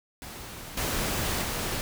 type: noise with level steps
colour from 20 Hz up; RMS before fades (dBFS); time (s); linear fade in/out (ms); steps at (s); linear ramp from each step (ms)
pink; -41 / -29 / -31; 0.22-1.81; 0; 0.77 / 1.42; 5
effects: none